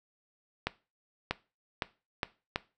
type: accelerating click train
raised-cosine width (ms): 0.3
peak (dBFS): -13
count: 5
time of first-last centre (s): 0.67-2.559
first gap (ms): 640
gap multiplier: 0.8
effects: noise-tail reverb RT60 0.3 s tail -18 dB re dry